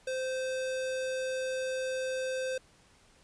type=tone; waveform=square; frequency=519 Hz; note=C5; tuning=14 cents flat; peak=-32 dBFS; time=0.07-2.58 s; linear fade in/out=5 ms; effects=pink hiss -62 dBFS RMS until 3.23 s + resampled to 22050 Hz